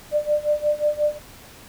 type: tone with tremolo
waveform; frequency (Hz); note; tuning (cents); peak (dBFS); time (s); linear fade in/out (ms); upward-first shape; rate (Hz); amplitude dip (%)
sine; 596; D5; +25; -15; 0.11-1.19; 50; sine; 5.6; 90
effects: pink hiss -45 dBFS RMS until 1.68 s